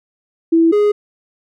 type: tone pair in turn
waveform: sine / triangle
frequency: 329.6 / 415.3 Hz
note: E4 / G#4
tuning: 0 / 0 cents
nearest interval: major third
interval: 400 cents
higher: second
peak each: -8 dBFS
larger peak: neither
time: 0.52-0.72 / 0.72-0.92 s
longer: neither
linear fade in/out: 10 ms
effects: none